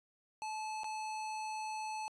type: tone with dropouts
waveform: square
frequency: 866 Hz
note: A5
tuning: 28 cents flat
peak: -39 dBFS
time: 0.42-2.08 s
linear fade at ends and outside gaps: 0 ms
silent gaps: 0.834-0.843 s
effects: resampled to 22050 Hz